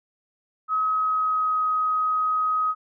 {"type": "tone with pitch glide", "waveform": "sine", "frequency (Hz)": [1275, 1260.4], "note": ["D#6", "D#6"], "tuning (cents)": [42, 22], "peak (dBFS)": -20, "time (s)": [0.68, 2.75], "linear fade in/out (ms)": 50, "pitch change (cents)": -20, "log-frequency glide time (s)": [0.82, 1.63], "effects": []}